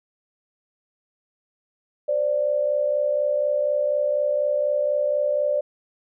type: tone pair together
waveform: sine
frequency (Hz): 523.2 / 587.3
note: C5 / D5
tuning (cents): 0 / 0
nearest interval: major second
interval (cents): 200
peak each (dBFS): -26 / -20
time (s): 2.08-5.61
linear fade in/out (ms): 10
effects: none